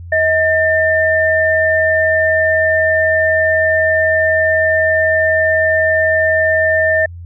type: tone pair together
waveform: sine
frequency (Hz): 635 / 1796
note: D#5 / A6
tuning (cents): +35 / +35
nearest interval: octave + tritone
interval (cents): 1800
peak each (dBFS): -13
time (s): 0.12-7.06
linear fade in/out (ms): 5
effects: added 86 Hz sine -28 dBFS peak until 7.25 s